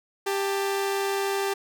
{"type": "tone pair together", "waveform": "sawtooth", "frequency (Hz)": [394.6, 882], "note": ["G4", "A5"], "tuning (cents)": [11, 4], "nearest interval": "octave + major second", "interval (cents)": 1393, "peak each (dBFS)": [-21, -30], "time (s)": [0.26, 1.54], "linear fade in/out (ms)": 10, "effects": []}